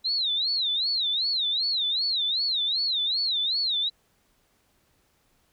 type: tone with vibrato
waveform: sine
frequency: 3937 Hz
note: B7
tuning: 6 cents flat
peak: -23 dBFS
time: 0.04-3.9 s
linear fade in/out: 20 ms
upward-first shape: sine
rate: 2.6 Hz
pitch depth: 210 cents each way
effects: pink hiss -67 dBFS RMS until 5.52 s